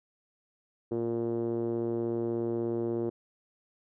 5% pulse tone with low-pass filter, 116.54 Hz, A#2, in tune, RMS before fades -31 dBFS, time 0.91-3.1 s, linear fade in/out 10 ms, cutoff 380 Hz, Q 3.3, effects none

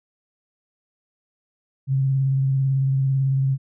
sine tone with vibrato, 134.8 Hz, C#3, 48 cents flat, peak -17 dBFS, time 1.87-3.58 s, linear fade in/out 50 ms, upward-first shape square, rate 18 Hz, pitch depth 20 cents each way, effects none

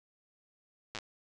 slowing click train, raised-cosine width 0.2 ms, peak -21 dBFS, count 5, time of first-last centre 0.95-0.987 s, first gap 8 ms, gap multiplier 1.1, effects resampled to 24000 Hz

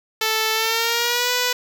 5% pulse tone with pitch glide, 440 to 493.9 Hz, A4 to B4, 0 to 0 cents, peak -7 dBFS, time 0.21-1.53 s, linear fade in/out 5 ms, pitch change +200 cents, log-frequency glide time 0.53-1.31 s, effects none

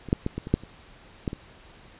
clicks, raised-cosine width 3 ms, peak -23 / -7 / -13 / -17 / -21 / -6 / -29 / -13 / -20 dBFS, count 9, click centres 0.087 / 0.129 / 0.264 / 0.38 / 0.471 / 0.54 / 0.636 / 1.278 / 1.331 s, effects pink hiss -51 dBFS RMS until 1.99 s + resampled to 8000 Hz

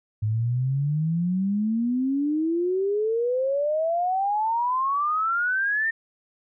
sine exponential sweep, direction up, 104.7 to 1833 Hz, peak -21 dBFS, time 0.22-5.91 s, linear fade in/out 10 ms, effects none

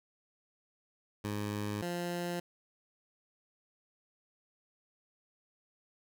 15% pulse tone pair in turn, 103.83 / 174.62 Hz, G#2 / F3, 0 / 0 cents, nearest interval major sixth, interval 900 cents, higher second, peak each -28 dBFS, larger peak neither, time 1.24-1.82 / 1.82-2.4 s, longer neither, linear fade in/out 5 ms, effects none

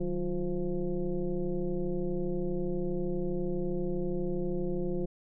sine tone with frequency modulation, 185.2 Hz, F#3, 2 cents sharp, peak -28 dBFS, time 0-5.06 s, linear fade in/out 10 ms, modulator 169 Hz, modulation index 1.6, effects none

